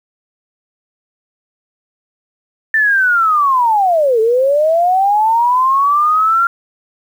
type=linear two-way sweep; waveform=sine; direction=down then up; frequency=1790 to 432.5 to 1390 Hz; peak=-9 dBFS; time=2.74-6.47 s; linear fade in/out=2 ms; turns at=4.2 s; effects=7-bit